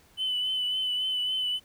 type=tone with vibrato; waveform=triangle; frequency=3013 Hz; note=F#7; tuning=31 cents sharp; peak=-23 dBFS; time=0.17-1.6 s; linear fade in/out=50 ms; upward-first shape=triangle; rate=3.6 Hz; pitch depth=33 cents each way; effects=tanh soft clip ceiling -23 dBFS + pink hiss -60 dBFS RMS until 1.64 s